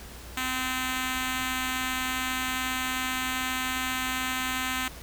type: tone with notch filter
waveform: 5% pulse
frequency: 257.5 Hz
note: C4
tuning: 28 cents flat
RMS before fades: -30 dBFS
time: 0.37-4.88 s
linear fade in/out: 2 ms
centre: 520 Hz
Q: 1.1
effects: added 60 Hz sine -45 dBFS peak until 5.02 s + pink hiss -45 dBFS RMS until 5.02 s

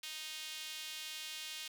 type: tone with high-pass filter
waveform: sawtooth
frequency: 311.1 Hz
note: D#4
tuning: in tune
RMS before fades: -45 dBFS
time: 0.03-1.68 s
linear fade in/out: 5 ms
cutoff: 3100 Hz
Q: 1.7
effects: none

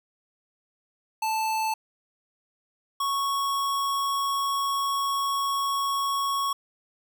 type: tone pair in turn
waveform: square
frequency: 879 / 1107.5 Hz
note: A5 / C#6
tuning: -2 / -2 cents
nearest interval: major third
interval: 400 cents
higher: second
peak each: -25 dBFS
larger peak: neither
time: 1.22-1.74 / 3-6.53 s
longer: second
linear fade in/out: 5 ms
effects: none

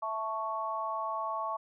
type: chord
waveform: sine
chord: A major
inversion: second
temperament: equal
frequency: 659.3 / 880 / 1108.7 Hz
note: E5 / A5 / C#6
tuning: 0 / 0 / 0 cents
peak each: -38 / -37 / -34 dBFS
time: 0.02-1.57 s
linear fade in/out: 10 ms
effects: none

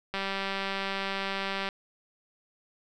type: click train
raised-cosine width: 0.3 ms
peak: -16 dBFS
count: 303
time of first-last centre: 0.14-1.689 s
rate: 195 Hz
effects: none

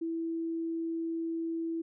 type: tone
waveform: sine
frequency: 329.6 Hz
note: E4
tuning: in tune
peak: -31 dBFS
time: 0.01-1.82 s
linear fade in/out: 10 ms
effects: none

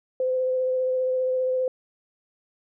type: tone with vibrato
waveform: sine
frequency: 513 Hz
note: C5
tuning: 34 cents flat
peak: -21 dBFS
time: 0.2-1.68 s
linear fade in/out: 2 ms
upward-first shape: sine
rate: 15 Hz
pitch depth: 13 cents each way
effects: none

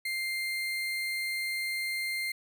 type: tone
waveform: 35% pulse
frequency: 2100 Hz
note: C7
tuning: 6 cents sharp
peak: -29 dBFS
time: 0.05-2.32 s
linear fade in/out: 5 ms
effects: none

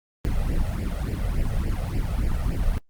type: noise with flanger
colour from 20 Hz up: brown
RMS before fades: -24 dBFS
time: 0.25-2.78 s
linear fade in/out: 0 ms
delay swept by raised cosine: 0.39 to 1.59 ms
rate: 3.5 Hz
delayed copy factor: +0.95
effects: noise-tail reverb RT60 0.1 s tail -26 dB re dry + Opus 32 kbps

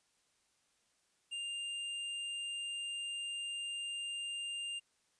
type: tone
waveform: square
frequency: 2800 Hz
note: F7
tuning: 4 cents sharp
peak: -39 dBFS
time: 1.31-4.8 s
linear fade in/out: 20 ms
effects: white hiss -75 dBFS RMS until 5.19 s + resampled to 22050 Hz

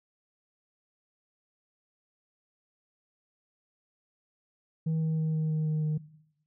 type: tone with pitch steps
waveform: sine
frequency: 160.1 / 158.99 / 157.9 / 156.81 / 155.72 / 154.65 / 153.58 Hz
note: D#3 / D#3 / D#3 / D#3 / D#3 / D#3 / D#3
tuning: +50 / +38 / +26 / +14 / +2 / -10 / -22 cents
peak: -23 dBFS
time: 4.86-5.98 s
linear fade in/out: 10 ms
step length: 160 ms
effects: noise-tail reverb RT60 0.8 s tail -20 dB re dry + tanh soft clip ceiling -25 dBFS

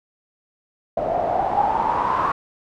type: noise with low-pass filter sweep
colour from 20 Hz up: white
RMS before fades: -21 dBFS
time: 0.97-2.32 s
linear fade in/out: 5 ms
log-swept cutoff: 630 to 1100 Hz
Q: 9.4
effects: none

